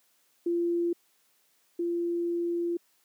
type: tone pair in turn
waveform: sine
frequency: 343.5 / 343.5 Hz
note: F4 / F4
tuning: -29 / -29 cents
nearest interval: unison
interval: 0 cents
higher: neither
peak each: -24 / -26 dBFS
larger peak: first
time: 0.46-0.93 / 1.79-2.77 s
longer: second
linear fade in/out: 5 ms
effects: white hiss -68 dBFS RMS until 3.04 s + high-pass 200 Hz 12 dB/octave